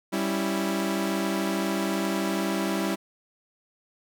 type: chord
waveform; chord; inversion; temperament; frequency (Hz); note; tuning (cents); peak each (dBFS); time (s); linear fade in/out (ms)
sawtooth; C# diminished; second; equal; 196 / 277.2 / 329.6; G3 / C#4 / E4; 0 / 0 / 0; -24 / -29 / -25; 0.12-2.96; 20
effects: none